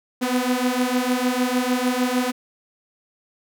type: beating tone pair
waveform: sawtooth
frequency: 246.9 / 253.5 Hz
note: B3 / B3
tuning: 0 / +45 cents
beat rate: 6.6 Hz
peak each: -19 / -18 dBFS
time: 0.21-2.32 s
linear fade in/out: 20 ms
effects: none